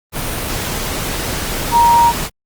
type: tone in noise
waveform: sine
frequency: 940 Hz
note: A#5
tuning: 14 cents sharp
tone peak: -7 dBFS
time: 1.71-2.13 s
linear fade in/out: 50 ms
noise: pink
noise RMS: -21 dBFS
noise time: 0.12-2.3 s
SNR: +11 dB
effects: Opus 32 kbps